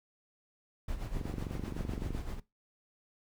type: noise with tremolo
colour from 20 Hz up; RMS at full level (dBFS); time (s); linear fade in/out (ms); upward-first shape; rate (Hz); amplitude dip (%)
brown; -36; 0.88-2.4; 5; sine; 7.9; 60
type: click train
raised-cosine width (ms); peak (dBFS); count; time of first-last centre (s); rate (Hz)
3; -25; 24; 1.17-2.149; 23.5
effects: noise-tail reverb RT60 0.2 s tail -19 dB re dry